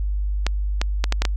clicks, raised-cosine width 0.2 ms, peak -4 dBFS, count 6, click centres 0.466 / 0.815 / 1.041 / 1.124 / 1.22 / 1.252 s, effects added 50 Hz sine -20 dBFS peak until 1.36 s

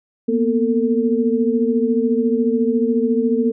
sine tone cluster, 232.3 / 246.4 / 449.6 Hz, A#3 / B3 / A4, -6 / -4 / +37 cents, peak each -19 dBFS, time 0.28-3.52 s, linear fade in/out 10 ms, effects none

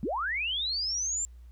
sine linear sweep, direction up, 164.81 to 7420 Hz, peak -28 dBFS, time 0.03-1.25 s, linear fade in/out 0 ms, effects added 60 Hz sine -46 dBFS peak until 1.51 s + pink hiss -71 dBFS RMS until 1.51 s

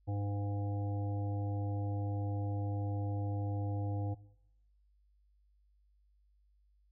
harmonic tone, 101.5 Hz, G#2, 39 cents flat, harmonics 1 / 3 / 5 / 7 / 8, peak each -33 / -43 / -47 / -49 / -50 dBFS, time 0.07-4.15 s, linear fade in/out 20 ms, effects noise-tail reverb RT60 0.8 s tail -20 dB re dry + added 50 Hz sine -66 dBFS peak until 6.91 s

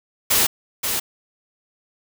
white noise with echo, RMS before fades -17 dBFS, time 0.3-0.47 s, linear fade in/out 10 ms, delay 530 ms, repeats 1, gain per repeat -6 dB, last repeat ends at 1 s, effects none

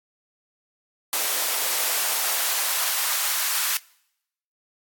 white noise with high-pass filter sweep, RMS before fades -24 dBFS, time 1.13-3.77 s, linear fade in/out 0 ms, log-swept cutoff 480 to 1200 Hz, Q 1.1, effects noise-tail reverb RT60 0.8 s tail -24 dB re dry + AAC 64 kbps

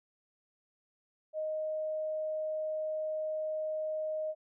sine tone, 622.3 Hz, D#5, in tune, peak -32 dBFS, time 1.33-4.35 s, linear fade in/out 50 ms, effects none

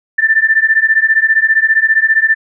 sine beating tone pair, 1768 / 1783 Hz, A6 / A6, +8 / +22 cents, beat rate 15 Hz, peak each -11 dBFS, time 0.18-2.35 s, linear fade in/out 10 ms, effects none

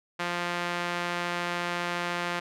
sawtooth tone with band-pass filter, 174.61 Hz, F3, in tune, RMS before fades -31 dBFS, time 0.19-2.4 s, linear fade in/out 10 ms, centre 1800 Hz, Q 0.79, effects none

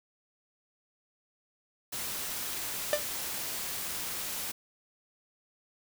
white noise, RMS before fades -36 dBFS, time 1.92-4.52 s, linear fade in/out 10 ms
45% pulse tone with exponential decay, 594 Hz, D5, 20 cents sharp, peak -21 dBFS, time 2.93-3.04 s, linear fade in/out 1 ms, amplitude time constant 22 ms
effects none

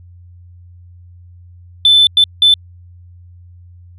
sine tone bursts at uneven times, 3520 Hz, A7, in tune, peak -4 dBFS, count 3, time 1.85-2.07 / 2.17-2.24 / 2.42-2.54 s, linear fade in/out 2 ms, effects tanh soft clip ceiling -2 dBFS + added 88 Hz sine -37 dBFS peak until 3.98 s

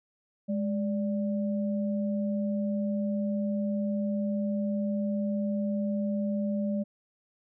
sine tone pair together, 206.5 / 584.5 Hz, G#3 / D5, -10 / -8 cents, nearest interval octave + tritone, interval 1802 cents, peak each -27 / -35 dBFS, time 0.48-6.84 s, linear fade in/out 20 ms, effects none

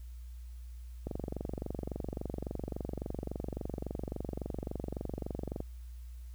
click train, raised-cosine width 2 ms, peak -23 dBFS, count 108, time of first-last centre 1.07-5.604 s, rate 23.6 Hz, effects added 60 Hz sine -43 dBFS peak until 6.34 s + white hiss -67 dBFS RMS until 6.34 s

